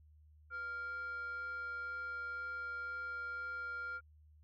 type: tone with frequency modulation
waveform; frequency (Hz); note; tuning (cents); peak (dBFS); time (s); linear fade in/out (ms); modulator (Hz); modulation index
sine; 1396.9; F6; 0; -38; 0.5-4.01; 50; 898; 0.23
effects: tanh soft clip ceiling -37 dBFS + added 76 Hz sine -60 dBFS peak until 4.43 s